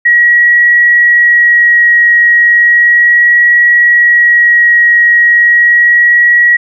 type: tone with vibrato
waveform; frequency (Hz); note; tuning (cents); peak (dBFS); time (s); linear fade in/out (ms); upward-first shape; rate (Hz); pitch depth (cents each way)
sine; 1907; A#6; +39; -3; 0.05-6.57; 10; sine; 0.35; 9
effects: none